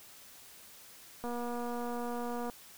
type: click train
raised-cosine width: 1 ms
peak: -26 dBFS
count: 303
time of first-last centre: 1.24-2.498 s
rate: 240 Hz
effects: white hiss -54 dBFS RMS until 2.77 s